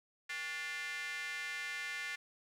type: tone with high-pass filter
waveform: square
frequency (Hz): 160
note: D#3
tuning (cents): +49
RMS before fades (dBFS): -41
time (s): 0.29-2.16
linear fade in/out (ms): 10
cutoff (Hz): 1900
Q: 3.9
effects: low-pass 9000 Hz 12 dB/octave + 11-bit